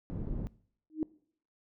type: low-pass noise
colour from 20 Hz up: pink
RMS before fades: -36 dBFS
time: 0.1-0.47 s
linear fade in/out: 0 ms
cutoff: 260 Hz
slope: 12 dB/octave
type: tone with exponential growth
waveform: sine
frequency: 312.2 Hz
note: D#4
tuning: 6 cents sharp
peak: -24 dBFS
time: 0.9-1.03 s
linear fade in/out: 1 ms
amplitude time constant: 28 ms
effects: noise-tail reverb RT60 0.6 s tail -22 dB re dry